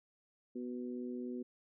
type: harmonic tone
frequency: 123.47 Hz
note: B2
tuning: in tune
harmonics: 2 / 3 / 4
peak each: -40 / -44 / -52 dBFS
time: 0.55-1.43 s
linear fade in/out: 10 ms
effects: none